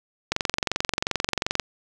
click train, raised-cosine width 0.2 ms, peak -5 dBFS, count 30, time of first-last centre 0.32-1.598 s, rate 22.7 Hz, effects none

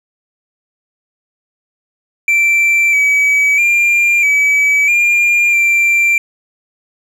triangle tone with pitch steps, 2344 / 2281 / 2391 / 2288 / 2403 / 2360 Hz, D7 / C#7 / D7 / D7 / D7 / D7, -4 / +49 / +30 / -46 / +39 / +8 cents, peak -7 dBFS, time 2.28-6.18 s, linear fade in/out 2 ms, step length 650 ms, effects none

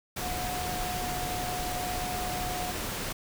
sine tone in noise, 725 Hz, F#5, 35 cents flat, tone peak -34 dBFS, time 0.21-2.72 s, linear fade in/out 10 ms, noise pink, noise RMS -34 dBFS, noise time 0.16-3.13 s, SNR -3 dB, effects none

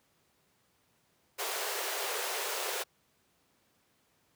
pink high-pass noise, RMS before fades -35 dBFS, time 1.38-2.84 s, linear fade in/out 20 ms, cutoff 370 Hz, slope 96 dB/octave, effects pink hiss -71 dBFS RMS until 4.35 s + high-pass 100 Hz 12 dB/octave

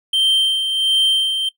triangle tone with tremolo, 3136 Hz, G7, in tune, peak -10 dBFS, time 0.13-1.49 s, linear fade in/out 5 ms, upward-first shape sine, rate 1.4 Hz, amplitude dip 50%, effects noise-tail reverb RT60 0.1 s tail -18 dB re dry

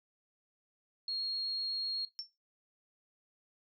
sine tone, 4277 Hz, C8, 37 cents sharp, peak -34 dBFS, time 1.08-2.05 s, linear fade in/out 2 ms
sine tone with exponential decay, 5420 Hz, E8, 47 cents sharp, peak -34 dBFS, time 2.19-2.33 s, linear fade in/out 0 ms, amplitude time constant 30 ms
effects noise-tail reverb RT60 0.2 s tail -17 dB re dry

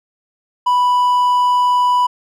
triangle tone, 987.8 Hz, B5, in tune, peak -9 dBFS, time 0.66-2.07 s, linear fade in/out 10 ms, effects none

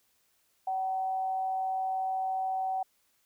sine tone with amplitude modulation, 759 Hz, F#5, 44 cents sharp, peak -27 dBFS, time 0.67-2.83 s, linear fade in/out 5 ms, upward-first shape sine, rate 187 Hz, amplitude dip 30%, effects white hiss -71 dBFS RMS until 3.25 s

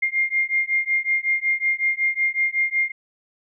sine beating tone pair, 2114 / 2119.4 Hz, C7 / C7, +17 / +22 cents, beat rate 5.4 Hz, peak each -22 dBFS, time 0.02-2.92 s, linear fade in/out 10 ms, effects none

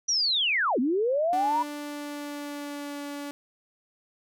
sine linear two-way sweep, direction down then up, 5920 to 230 to 986 Hz, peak -22 dBFS, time 0.08-1.63 s, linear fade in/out 10 ms, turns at 0.79 s
sawtooth tone with pitch glide, 294 to 287 Hz, D4 to D4, +2 to -40 cents, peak -30 dBFS, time 1.33-3.31 s, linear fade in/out 0 ms, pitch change -42 cents, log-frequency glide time 1.62-3.05 s
effects none

